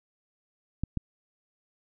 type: clicks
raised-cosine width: 5 ms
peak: -16 dBFS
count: 2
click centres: 0.836 / 0.973 s
effects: none